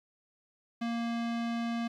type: tone with low-pass filter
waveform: square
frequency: 233.1 Hz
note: A#3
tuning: in tune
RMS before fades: -33 dBFS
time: 0.81-1.88 s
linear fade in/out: 10 ms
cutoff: 4000 Hz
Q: 0.87
effects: 11-bit

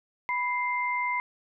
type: tone pair together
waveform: sine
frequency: 987 / 2091 Hz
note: B5 / C7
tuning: -1 / -2 cents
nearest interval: octave + minor second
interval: 1299 cents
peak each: -28 / -29 dBFS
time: 0.29-1.2 s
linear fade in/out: 0 ms
effects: none

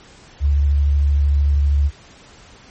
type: tone with vibrato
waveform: sine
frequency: 71.4 Hz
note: D2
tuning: 48 cents flat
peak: -12 dBFS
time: 0.4-1.91 s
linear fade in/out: 50 ms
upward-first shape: sine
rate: 13 Hz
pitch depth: 18 cents each way
effects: pink hiss -45 dBFS RMS until 2.7 s + MP3 32 kbps

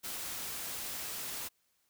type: noise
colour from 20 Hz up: white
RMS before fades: -40 dBFS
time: 0.03-1.49 s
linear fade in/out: 20 ms
effects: white hiss -75 dBFS RMS until 1.89 s

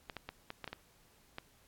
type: clicks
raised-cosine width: 0.3 ms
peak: -25 dBFS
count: 8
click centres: 0.098 / 0.167 / 0.29 / 0.504 / 0.643 / 0.677 / 0.73 / 1.384 s
effects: pink hiss -66 dBFS RMS until 1.67 s + AAC 64 kbps

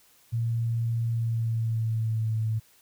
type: tone with pitch glide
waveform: sine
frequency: 115.7 to 110.54 Hz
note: A#2 to A2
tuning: -13 to +8 cents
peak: -24 dBFS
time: 0.32-2.6 s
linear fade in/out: 20 ms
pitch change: -79 cents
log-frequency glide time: 1.07-2.33 s
effects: white hiss -60 dBFS RMS until 2.81 s

